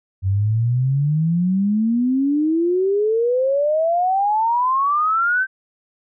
sine exponential sweep, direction up, 93.1 to 1566 Hz, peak -15 dBFS, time 0.22-5.47 s, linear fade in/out 50 ms, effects none

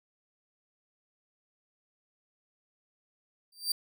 sawtooth tone with exponential growth, 4684 Hz, D8, 5 cents flat, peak -21 dBFS, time 3.52-3.72 s, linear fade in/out 5 ms, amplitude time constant 42 ms, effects none

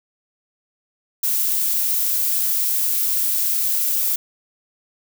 violet noise, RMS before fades -20 dBFS, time 1.23-4.16 s, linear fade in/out 5 ms, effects none

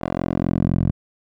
10% pulse tone with band-pass filter sweep, 44 Hz, F1, 14 cents sharp, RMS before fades -21 dBFS, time 0.01-0.91 s, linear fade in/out 10 ms, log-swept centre 620 to 120 Hz, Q 0.92, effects none

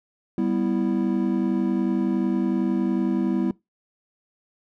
triangle chord, E minor, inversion first, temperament equal, 196 / 246.9 / 329.6 Hz, G3 / B3 / E4, 0 / 0 / 0 cents, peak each -23 dBFS, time 0.38-3.51 s, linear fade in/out 2 ms, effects noise-tail reverb RT60 0.2 s tail -22 dB re dry

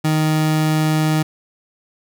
30% pulse tone, 155.56 Hz, D#3, in tune, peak -12 dBFS, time 0.04-1.23 s, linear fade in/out 10 ms, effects none

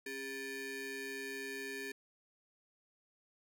30% pulse ring-modulated tone, 676 Hz, E5, 43 cents sharp, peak -35 dBFS, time 0.06-1.92 s, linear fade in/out 5 ms, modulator 1080 Hz, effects none

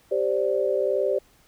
sine chord, G suspended fourth, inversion none, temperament equal with one note detuned, 392 / 523.3 / 585 Hz, G4 / C5 / D5, 0 / 0 / -7 cents, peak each -25 dBFS, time 0.11-1.19 s, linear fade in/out 10 ms, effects pink hiss -59 dBFS RMS until 1.47 s

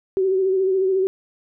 sine tone with vibrato, 380 Hz, F#4, 46 cents sharp, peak -16 dBFS, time 0.17-1.07 s, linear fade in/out 0 ms, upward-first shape sine, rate 14 Hz, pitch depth 39 cents each way, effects none

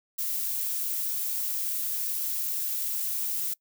violet noise, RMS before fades -30 dBFS, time 0.18-3.54 s, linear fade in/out 10 ms, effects noise-tail reverb RT60 0.1 s tail -23 dB re dry

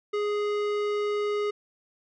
sine tone with tanh clipping, 415.3 Hz, G#4, in tune, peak -27 dBFS, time 0.13-1.51 s, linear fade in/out 10 ms, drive 17 dB, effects none

